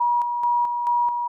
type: tone with tremolo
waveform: sine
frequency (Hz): 960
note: B5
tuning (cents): -49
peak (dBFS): -17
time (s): 0-1.28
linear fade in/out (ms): 10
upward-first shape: square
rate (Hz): 2.3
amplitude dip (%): 45
effects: none